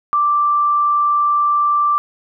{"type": "tone", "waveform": "sine", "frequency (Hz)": 1174.7, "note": "D6", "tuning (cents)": 0, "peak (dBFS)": -12, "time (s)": [0.13, 1.98], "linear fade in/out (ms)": 0, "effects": []}